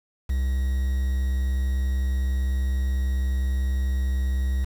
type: tone with quantisation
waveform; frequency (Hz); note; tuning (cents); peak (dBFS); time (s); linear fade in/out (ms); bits
triangle; 65.41; C2; 0; -19; 0.29-4.65; 10; 7
effects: none